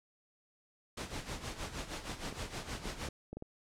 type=noise with tremolo; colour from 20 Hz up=pink; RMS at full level=-39 dBFS; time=0.97-3.09 s; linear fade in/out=5 ms; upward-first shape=sine; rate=6.4 Hz; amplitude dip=70%
type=clicks; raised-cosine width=2 ms; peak=-30 dBFS; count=6; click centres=2.326 / 2.856 / 3.086 / 3.33 / 3.37 / 3.424 s
effects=low-pass 8000 Hz 12 dB/octave